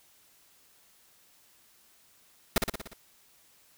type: noise with echo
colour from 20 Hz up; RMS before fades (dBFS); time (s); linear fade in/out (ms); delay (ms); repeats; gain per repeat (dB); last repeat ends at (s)
pink; -23; 2.56-2.58; 2; 59; 6; -4; 2.934
effects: white hiss -62 dBFS RMS until 3.77 s